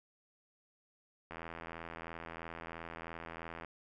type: click train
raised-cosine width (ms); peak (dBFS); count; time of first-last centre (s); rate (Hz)
0.5; -29; 195; 1.31-3.647; 83
effects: none